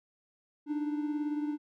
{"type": "beating tone pair", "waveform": "triangle", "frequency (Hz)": [295.3, 313.3], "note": ["D4", "D#4"], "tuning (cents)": [10, 12], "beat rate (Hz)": 18, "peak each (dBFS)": [-29, -37], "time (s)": [0.66, 1.58], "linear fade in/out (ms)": 50, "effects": []}